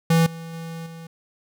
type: tone with level steps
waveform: square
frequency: 164.81 Hz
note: E3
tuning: in tune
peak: -15 / -34 / -32 / -37 dBFS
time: 0.1-1.07 s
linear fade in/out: 5 ms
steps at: 0.26 / 0.53 / 0.86 s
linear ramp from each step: 5 ms
effects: none